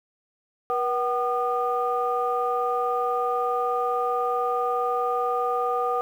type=tone cluster; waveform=sine; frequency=483.3 / 755 / 1216 Hz; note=B4 / F#5 / D#6; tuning=-38 / +35 / -40 cents; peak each=-26 dBFS; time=0.7-6.01 s; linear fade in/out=0 ms; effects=tanh soft clip ceiling -13 dBFS + 9-bit